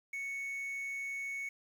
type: tone with quantisation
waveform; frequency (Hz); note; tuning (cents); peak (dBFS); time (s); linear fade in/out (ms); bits
triangle; 2217; C#7; 0; -35; 0.13-1.49; 5; 10
effects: none